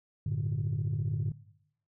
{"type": "chord", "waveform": "sine", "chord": "G suspended second", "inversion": "none", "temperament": "equal with one note detuned", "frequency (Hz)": [98, 112.77, 146.83], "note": ["G2", "A2", "D3"], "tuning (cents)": [0, 43, 0], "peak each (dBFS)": [-33, -32, -31], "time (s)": [0.26, 1.32], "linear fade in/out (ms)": 5, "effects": ["noise-tail reverb RT60 0.8 s tail -19 dB re dry", "tanh soft clip ceiling -24 dBFS"]}